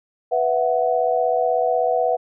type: chord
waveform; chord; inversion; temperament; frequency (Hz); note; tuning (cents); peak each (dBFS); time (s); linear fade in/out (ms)
sine; B suspended fourth; none; equal with one note detuned; 493.9 / 663.8 / 740; B4 / E5 / F#5; 0 / +12 / 0; -21; 0.31-2.17; 20
effects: none